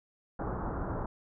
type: low-pass noise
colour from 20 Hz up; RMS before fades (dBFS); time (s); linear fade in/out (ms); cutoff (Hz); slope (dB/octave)
pink; -35; 0.39-1.06; 5; 1400; 48
effects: none